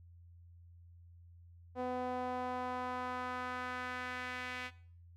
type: tone with band-pass filter sweep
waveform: sawtooth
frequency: 251 Hz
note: B3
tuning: 28 cents sharp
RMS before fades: -40 dBFS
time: 1.75-4.71 s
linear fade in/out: 50 ms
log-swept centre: 610 to 2200 Hz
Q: 1.8
effects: noise-tail reverb RT60 0.5 s tail -18 dB re dry + added 86 Hz sine -55 dBFS peak until 5.16 s